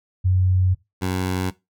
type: tone pair in turn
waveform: sine / 15% pulse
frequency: 92.5 / 92.5 Hz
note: F#2 / F#2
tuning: 0 / 0 cents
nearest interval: unison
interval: 0 cents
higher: neither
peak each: -15 dBFS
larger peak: neither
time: 0.24-0.75 / 1.01-1.51 s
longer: first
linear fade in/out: 20 ms
effects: noise-tail reverb RT60 0.2 s tail -18 dB re dry